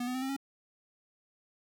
square tone with pitch steps, 244.2 / 251.4 / 258.7 / 266.3 / 274.1 Hz, B3 / B3 / C4 / C4 / C#4, -19 / +31 / -19 / +31 / -19 cents, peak -33 dBFS, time 0-0.365 s, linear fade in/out 5 ms, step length 73 ms, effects none

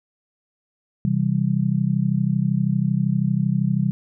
sine chord, C major, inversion none, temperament just, 130.81 / 163.52 / 196.22 Hz, C3 / E3 / G3, 0 / -14 / +2 cents, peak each -22 dBFS, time 1.05-3.91 s, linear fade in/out 0 ms, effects none

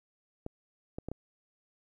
clicks, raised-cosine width 2 ms, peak -24 dBFS, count 4, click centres 0.464 / 0.985 / 1.086 / 1.116 s, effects 11-bit

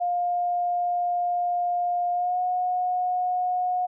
sine tone with pitch glide, 707 to 726 Hz, F5 to F#5, +21 to -33 cents, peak -22 dBFS, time 0-3.87 s, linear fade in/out 20 ms, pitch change +46 cents, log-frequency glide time 2.12-2.4 s, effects none

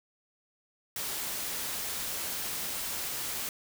white noise, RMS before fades -35 dBFS, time 0.96-3.49 s, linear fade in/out 2 ms, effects none

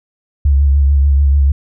sine tone with vibrato, 70 Hz, C#2, 18 cents sharp, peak -7 dBFS, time 0.45-1.52 s, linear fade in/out 5 ms, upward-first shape sine, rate 6.8 Hz, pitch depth 48 cents each way, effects none

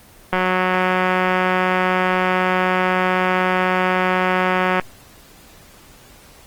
click train, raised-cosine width 0.5 ms, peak -3 dBFS, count 823, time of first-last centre 0.33-4.797 s, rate 184 Hz, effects pink hiss -46 dBFS RMS until 6.46 s + Opus 24 kbps

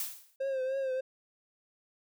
blue noise with exponential decay, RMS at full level -32 dBFS, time 0-0.36 s, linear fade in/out 1 ms, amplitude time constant 78 ms
triangle tone with vibrato, 530 Hz, C5, 22 cents sharp, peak -28 dBFS, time 0.4-1.01 s, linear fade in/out 10 ms, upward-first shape triangle, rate 3.3 Hz, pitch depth 61 cents each way
effects none

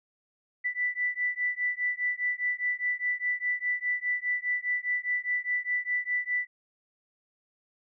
sine beating tone pair, 1975.5 / 1980.4 Hz, B6 / B6, 0 / +4 cents, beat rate 4.9 Hz, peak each -30 dBFS, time 0.64-6.47 s, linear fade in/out 20 ms, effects none

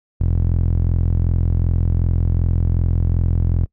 sawtooth tone with band-pass filter, 42.65 Hz, F1, 40 cents flat, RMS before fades -17 dBFS, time 0.2-3.66 s, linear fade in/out 10 ms, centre 90 Hz, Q 1.5, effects noise-tail reverb RT60 0.1 s tail -23 dB re dry

